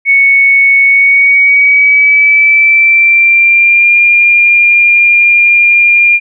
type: tone with pitch glide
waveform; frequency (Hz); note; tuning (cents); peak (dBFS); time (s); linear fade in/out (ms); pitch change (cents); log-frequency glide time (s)
sine; 2217 to 2404; C#7 to D7; 0 to +40; -3; 0.05-6.2; 50; +140; 0.85-3.96
effects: none